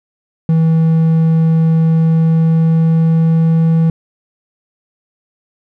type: tone with pitch glide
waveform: triangle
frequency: 162 to 163.13 Hz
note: E3 to E3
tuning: -30 to -18 cents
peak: -6 dBFS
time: 0.49-3.9 s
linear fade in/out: 2 ms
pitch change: +12 cents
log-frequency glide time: 1.78-3.72 s
effects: none